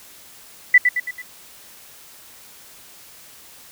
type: tone with echo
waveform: sine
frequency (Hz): 1982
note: B6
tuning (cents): +6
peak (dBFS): -6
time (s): 0.74-0.78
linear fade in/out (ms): 5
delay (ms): 110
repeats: 4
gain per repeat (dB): -6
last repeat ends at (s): 1.22
effects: white hiss -45 dBFS RMS until 3.71 s